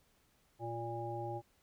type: harmonic tone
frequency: 116.54 Hz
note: A#2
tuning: in tune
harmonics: 1 / 3 / 5 / 7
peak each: -43 / -43 / -46 / -42 dBFS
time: 0.59-1.42 s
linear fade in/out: 50 ms
effects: pink hiss -72 dBFS RMS until 1.62 s